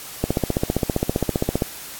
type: click train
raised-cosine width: 2 ms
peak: -5 dBFS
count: 22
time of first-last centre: 0.24-1.622 s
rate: 15.2 Hz
effects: white hiss -36 dBFS RMS until 1.99 s + AAC 64 kbps